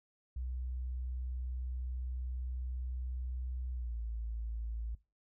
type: tone with pitch glide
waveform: sine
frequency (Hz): 62.7 to 56.18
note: B1 to A1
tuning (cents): +27 to +37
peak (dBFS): -36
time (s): 0.36-4.95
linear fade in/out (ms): 5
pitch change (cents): -190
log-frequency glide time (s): 3.72-4.01
effects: noise-tail reverb RT60 0.3 s tail -21 dB re dry